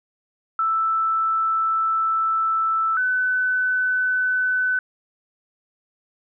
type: tone pair in turn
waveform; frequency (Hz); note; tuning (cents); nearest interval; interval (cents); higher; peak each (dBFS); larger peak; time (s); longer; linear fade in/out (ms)
sine; 1321 / 1505.6; E6 / F#6; +3 / +30; major second; 227; second; -18; neither; 0.59-2.97 / 2.97-4.79; first; 2
effects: none